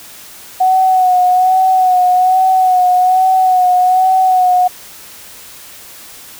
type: tone with vibrato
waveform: sine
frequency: 740 Hz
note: F#5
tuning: in tune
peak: -7 dBFS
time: 0.6-4.68 s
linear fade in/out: 10 ms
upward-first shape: sine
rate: 1.2 Hz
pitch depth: 33 cents each way
effects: white hiss -35 dBFS RMS until 6.39 s